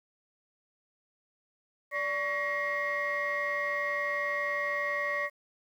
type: tone cluster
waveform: sine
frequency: 581 / 1122 / 1898 / 2128 Hz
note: D5 / C#6 / A#6 / C7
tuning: -19 / +21 / +31 / +29 cents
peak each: -34 / -35 / -31 / -35 dBFS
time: 1.91-5.3 s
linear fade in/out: 50 ms
effects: tanh soft clip ceiling -22 dBFS + 10-bit